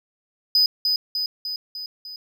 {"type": "tone with echo", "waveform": "triangle", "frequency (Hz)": 4992, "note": "D#8", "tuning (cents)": 5, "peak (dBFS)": -13, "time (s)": [0.55, 0.66], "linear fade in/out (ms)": 2, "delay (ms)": 300, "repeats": 5, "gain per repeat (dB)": -4, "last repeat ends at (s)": 2.16, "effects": []}